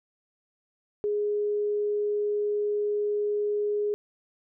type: tone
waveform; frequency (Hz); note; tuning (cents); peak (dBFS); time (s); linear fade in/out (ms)
sine; 415.3; G#4; 0; -24; 1.04-3.94; 0
effects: none